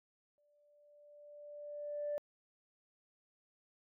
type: tone with exponential growth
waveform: sine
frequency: 587.3 Hz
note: D5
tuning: in tune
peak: -33 dBFS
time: 0.38-2.18 s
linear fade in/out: 0 ms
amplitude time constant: 390 ms
effects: tanh soft clip ceiling -31 dBFS

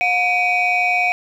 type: tone cluster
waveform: sine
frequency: 719 / 2287 / 2488 Hz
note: F#5 / D7 / D#7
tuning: -50 / -47 / -1 cents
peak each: -18 dBFS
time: 0.01-1.12 s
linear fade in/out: 0 ms
effects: tanh soft clip ceiling -9 dBFS + 8-bit

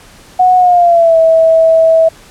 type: tone with pitch glide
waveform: sine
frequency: 734 to 650.2 Hz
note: F#5 to E5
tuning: -14 to -24 cents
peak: -4 dBFS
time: 0.39-2.09 s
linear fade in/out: 10 ms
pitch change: -210 cents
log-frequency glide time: 0.57-1.18 s
effects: pink hiss -39 dBFS RMS until 2.3 s + low-pass 11000 Hz 12 dB/octave

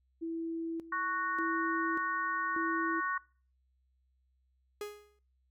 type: tone with tremolo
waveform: sine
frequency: 329.6 Hz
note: E4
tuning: in tune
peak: -34 dBFS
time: 0.21-3.01 s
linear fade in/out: 20 ms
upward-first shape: square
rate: 0.85 Hz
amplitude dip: 80%
type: harmonic tone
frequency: 370 Hz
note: F#4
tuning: in tune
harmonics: 3 / 4 / 5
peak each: -33 / -36 / -38 dBFS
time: 0.92-3.18 s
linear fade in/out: 5 ms
type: tone with exponential decay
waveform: 45% pulse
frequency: 415.3 Hz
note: G#4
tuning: in tune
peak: -35 dBFS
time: 4.81-5.19 s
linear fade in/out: 2 ms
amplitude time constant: 82 ms
effects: noise-tail reverb RT60 0.4 s tail -22 dB re dry + added 64 Hz sine -70 dBFS peak until 5.5 s

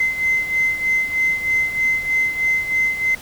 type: beating tone pair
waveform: sine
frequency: 2062 / 2065.2 Hz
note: C7 / C7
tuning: -26 / -23 cents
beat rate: 3.2 Hz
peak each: -17 / -22 dBFS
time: 0-3.15 s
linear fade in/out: 5 ms
effects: tanh soft clip ceiling -10 dBFS + pink hiss -38 dBFS RMS until 3.21 s

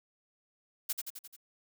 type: noise with echo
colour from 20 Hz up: blue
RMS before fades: -32 dBFS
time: 0.89-0.93 s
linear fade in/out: 10 ms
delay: 87 ms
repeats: 5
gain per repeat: -4 dB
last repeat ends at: 1.365 s
effects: none

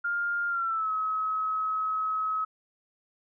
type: tone with pitch glide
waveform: sine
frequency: 1405 to 1281 Hz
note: F6 to E6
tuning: +10 to -50 cents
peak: -26 dBFS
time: 0.04-2.45 s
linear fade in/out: 10 ms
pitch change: -160 cents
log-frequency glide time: 0.48-0.91 s
effects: none

